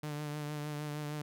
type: tone with vibrato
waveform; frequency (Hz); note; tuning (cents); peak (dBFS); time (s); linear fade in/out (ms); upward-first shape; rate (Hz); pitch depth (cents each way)
sawtooth; 149; D3; +25; -33; 0.03-1.22; 5; triangle; 6.5; 34
effects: none